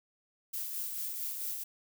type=noise with tremolo; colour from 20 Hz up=violet; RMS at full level=-36 dBFS; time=0.53-1.64 s; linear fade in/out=10 ms; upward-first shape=sine; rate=4.5 Hz; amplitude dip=35%; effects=none